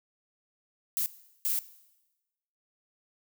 violet noise bursts at uneven times, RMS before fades -29 dBFS, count 2, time 0.97-1.06 / 1.45-1.59 s, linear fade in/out 0 ms, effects noise-tail reverb RT60 1.0 s tail -17 dB re dry

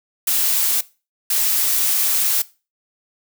blue noise bursts at uneven times, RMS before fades -18 dBFS, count 2, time 0.27-0.81 / 1.3-2.42 s, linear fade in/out 5 ms, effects noise-tail reverb RT60 0.3 s tail -19 dB re dry

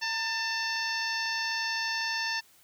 harmonic tone with a mistuned harmonic, 892 Hz, A5, 23 cents sharp, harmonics 1 / 2 / 3 / 4 / 5 / 6 / 7, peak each -37 / -32 / -37 / -43 / -37 / -36 / -45 dBFS, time 0.01-2.41 s, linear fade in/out 20 ms, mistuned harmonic 1, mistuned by +43 cents, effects white hiss -60 dBFS RMS until 2.63 s

